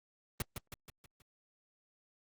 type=noise with echo; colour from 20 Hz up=pink; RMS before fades=-33 dBFS; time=0.4-0.42 s; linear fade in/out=2 ms; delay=160 ms; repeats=5; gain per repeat=-6 dB; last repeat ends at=1.22 s; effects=Opus 24 kbps